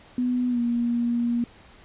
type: tone with pitch glide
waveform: sine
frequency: 248.2 to 237.4 Hz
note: B3 to A#3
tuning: +9 to +32 cents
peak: -21 dBFS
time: 0.18-1.44 s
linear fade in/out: 2 ms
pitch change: -77 cents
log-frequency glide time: 0.49-0.6 s
effects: pink hiss -51 dBFS RMS until 1.84 s + resampled to 8000 Hz